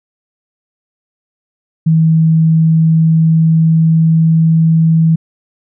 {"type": "tone with pitch glide", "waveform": "sine", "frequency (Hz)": [160.9, 162.21], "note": ["E3", "E3"], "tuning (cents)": [-42, -28], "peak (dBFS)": -6, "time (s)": [1.86, 5.16], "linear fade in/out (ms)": 10, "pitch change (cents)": 14, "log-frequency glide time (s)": [2.25, 4.65], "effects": []}